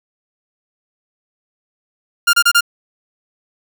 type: tone bursts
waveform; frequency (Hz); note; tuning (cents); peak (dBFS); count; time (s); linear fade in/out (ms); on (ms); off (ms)
sawtooth; 1403; F6; +8; -5; 4; 2.27-2.609; 10; 63; 29
effects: 7-bit